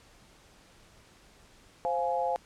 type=chord; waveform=sine; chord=F minor; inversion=second; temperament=just; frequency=523.8 / 698.5 / 838.1 Hz; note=C5 / F5 / Ab5; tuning=+2 / 0 / +16 cents; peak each=-31 dBFS; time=1.85-2.36 s; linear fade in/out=0 ms; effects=pink hiss -58 dBFS RMS until 2.45 s + low-pass 9000 Hz 12 dB/octave